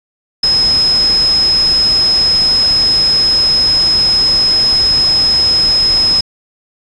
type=tone in noise; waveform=sine; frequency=5120 Hz; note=D#8; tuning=49 cents sharp; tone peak=-8 dBFS; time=0.43-6.21 s; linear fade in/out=5 ms; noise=pink; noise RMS=-24 dBFS; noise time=0.43-6.21 s; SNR=+13 dB; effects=resampled to 22050 Hz